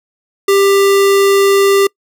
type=tone; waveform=square; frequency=395.6 Hz; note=G4; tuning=16 cents sharp; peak=-8 dBFS; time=0.48-1.87 s; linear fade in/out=5 ms; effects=noise-tail reverb RT60 0.1 s tail -26 dB re dry